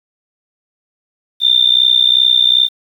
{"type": "tone with amplitude modulation", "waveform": "sine", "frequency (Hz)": 3588, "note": "A7", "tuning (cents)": 33, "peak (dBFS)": -4, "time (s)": [1.4, 2.69], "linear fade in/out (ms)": 50, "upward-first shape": "sine", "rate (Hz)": 62.6, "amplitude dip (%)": 90, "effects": ["7-bit"]}